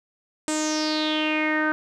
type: tone with low-pass filter sweep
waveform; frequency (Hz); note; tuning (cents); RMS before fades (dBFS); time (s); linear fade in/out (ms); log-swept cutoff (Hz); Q
sawtooth; 308.4; D#4; -15; -24; 0.48-1.72; 0; 8200 to 1500; 6.2
effects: none